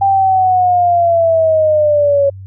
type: linear sweep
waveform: sine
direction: down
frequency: 792 to 554 Hz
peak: -8 dBFS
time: 0.01-2.3 s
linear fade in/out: 10 ms
effects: added 96 Hz sine -28 dBFS peak until 2.46 s